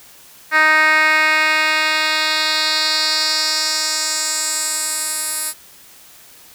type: tone with band-pass filter sweep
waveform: 10% pulse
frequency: 311.1 Hz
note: D#4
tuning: in tune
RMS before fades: -17 dBFS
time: 0.51-5.54 s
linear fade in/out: 50 ms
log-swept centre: 1800 to 11000 Hz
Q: 2.3
effects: white hiss -44 dBFS RMS until 6.54 s